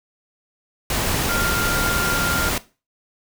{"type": "tone in noise", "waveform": "sine", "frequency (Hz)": 1396.9, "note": "F6", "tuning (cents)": 0, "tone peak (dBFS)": -23, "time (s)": [1.29, 2.49], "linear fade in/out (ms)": 2, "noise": "pink", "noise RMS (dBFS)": -22, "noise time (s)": [0.9, 2.58], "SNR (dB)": -4, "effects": ["noise-tail reverb RT60 0.3 s tail -17 dB re dry"]}